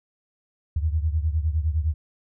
sine beating tone pair, 75.8 / 85.6 Hz, D#2 / F2, -45 / -34 cents, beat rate 9.8 Hz, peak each -22 / -26 dBFS, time 0.76-1.94 s, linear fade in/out 5 ms, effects none

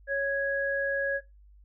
sine tone pair together, 554.4 / 1661.2 Hz, C#5 / G#6, 0 / 0 cents, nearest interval octave + perfect fifth, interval 1900 cents, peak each -29 / -28 dBFS, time 0.07-1.21 s, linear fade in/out 50 ms, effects noise-tail reverb RT60 0.2 s tail -17 dB re dry + added 50 Hz sine -52 dBFS peak until 1.64 s

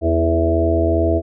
harmonic tone with a mistuned harmonic, 82.41 Hz, E2, in tune, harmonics 1 / 3 / 4 / 5 / 6 / 7 / 8, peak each -18 / -28 / -19 / -24 / -27 / -29 / -19 dBFS, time 0.01-1.22 s, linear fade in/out 50 ms, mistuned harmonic 5, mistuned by +30 cents, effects none

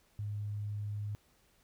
sine tone, 103.83 Hz, G#2, in tune, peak -35 dBFS, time 0.19-1.15 s, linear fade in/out 0 ms, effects pink hiss -69 dBFS RMS until 1.63 s

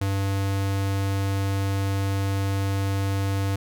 square tone, 98 Hz, G2, in tune, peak -23 dBFS, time 0.01-3.56 s, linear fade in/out 5 ms, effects none

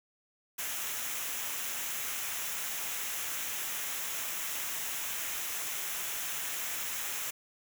white noise with comb filter, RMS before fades -36 dBFS, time 0.58-7.31 s, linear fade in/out 10 ms, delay 0.22 ms, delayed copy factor -0.55, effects none

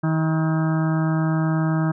harmonic tone with a mistuned harmonic, 159.3 Hz, D#3, 41 cents sharp, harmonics 1 / 2 / 4 / 5 / 6 / 7 / 8 / 9 / 10, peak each -19 / -25 / -32 / -36 / -36 / -39 / -34 / -41 / -36 dBFS, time 0.03-1.92 s, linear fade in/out 10 ms, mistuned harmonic 7, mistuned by -45 cents, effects none

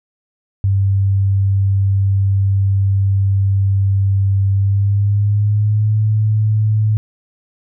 sine tone with pitch glide, 98 to 107.49 Hz, G2 to A2, 0 to -40 cents, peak -11 dBFS, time 0.64-6.97 s, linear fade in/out 0 ms, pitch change +160 cents, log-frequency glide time 4.52-5.97 s, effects none

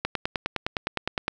click train, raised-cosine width 0.3 ms, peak -9 dBFS, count 13, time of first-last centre 0.05-1.281 s, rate 9.75 Hz, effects none

